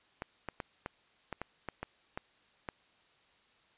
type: clicks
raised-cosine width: 0.5 ms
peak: -22 dBFS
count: 10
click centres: 0.221 / 0.487 / 0.602 / 0.861 / 1.327 / 1.416 / 1.687 / 1.83 / 2.175 / 2.688 s
effects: white hiss -67 dBFS RMS until 3.77 s + resampled to 8000 Hz